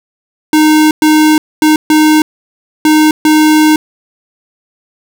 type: tone bursts at uneven times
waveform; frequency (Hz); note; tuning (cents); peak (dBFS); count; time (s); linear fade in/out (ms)
square; 308.3; D#4; -16; -5; 6; 0.53-0.91 / 1.02-1.38 / 1.62-1.76 / 1.9-2.22 / 2.85-3.11 / 3.25-3.76; 2
effects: none